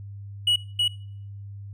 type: tone with echo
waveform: triangle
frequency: 2926 Hz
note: F#7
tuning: 20 cents flat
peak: -16 dBFS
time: 0.47-0.56 s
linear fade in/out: 5 ms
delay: 320 ms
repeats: 1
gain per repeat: -2 dB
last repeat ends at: 0.88 s
effects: noise-tail reverb RT60 0.6 s tail -23 dB re dry + added 100 Hz sine -36 dBFS peak until 1.73 s